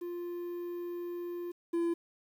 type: tone pair in turn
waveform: triangle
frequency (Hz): 349.2 / 339.3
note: F4 / F4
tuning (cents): 0 / -50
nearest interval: unison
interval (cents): 50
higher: first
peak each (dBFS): -34 / -26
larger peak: second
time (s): 0.01-1.52 / 1.73-1.94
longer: first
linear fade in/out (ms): 10
effects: 10-bit